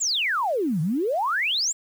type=exponential two-way sweep; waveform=sine; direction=down then up; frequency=7830 to 146.83 to 7830 Hz; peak=-21 dBFS; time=0-1.73 s; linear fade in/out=20 ms; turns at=0.81 s; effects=8-bit